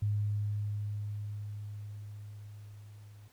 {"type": "tone with level ramp", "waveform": "sine", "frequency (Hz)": 103.83, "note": "G#2", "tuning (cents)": 0, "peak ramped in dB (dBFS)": [-27, -50], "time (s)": [0.02, 3.28], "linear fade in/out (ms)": 5, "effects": ["pink hiss -65 dBFS RMS until 3.32 s"]}